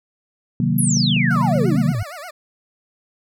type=chord; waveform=sine; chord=C half-diminished seventh; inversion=none; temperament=equal; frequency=130.81 / 155.56 / 185 / 233.1 Hz; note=C3 / Eb3 / Gb3 / Bb3; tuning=0 / 0 / 0 / 0 cents; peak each=-21 dBFS; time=0.6-1.92 s; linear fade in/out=2 ms
type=exponential sweep; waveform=sine; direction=down; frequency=11840 to 93.4 Hz; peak=-19 dBFS; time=0.78-2.03 s; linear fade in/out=5 ms
type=click train; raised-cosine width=2 ms; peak=-23 dBFS; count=6; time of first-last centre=0.97-1.948 s; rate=5.11 Hz
type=tone with vibrato; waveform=20% pulse; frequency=648 Hz; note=E5; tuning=30 cents flat; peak=-27 dBFS; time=1.3-2.31 s; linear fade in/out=10 ms; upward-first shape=sine; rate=8.6 Hz; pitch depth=230 cents each way
effects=none